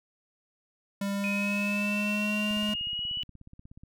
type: tone with pitch glide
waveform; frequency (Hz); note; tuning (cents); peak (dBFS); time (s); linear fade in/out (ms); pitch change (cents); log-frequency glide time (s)
square; 199.3 to 210.2; G3 to G#3; +29 to +21; -29; 1.01-2.74; 5; +92; 1.11-2.35
type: linear sweep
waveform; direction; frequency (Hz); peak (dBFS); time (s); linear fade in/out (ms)
sine; up; 2506 to 2960; -30; 1.24-3.23; 0
type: click train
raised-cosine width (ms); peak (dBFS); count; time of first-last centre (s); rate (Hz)
5; -36; 23; 2.51-3.835; 16.6
effects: none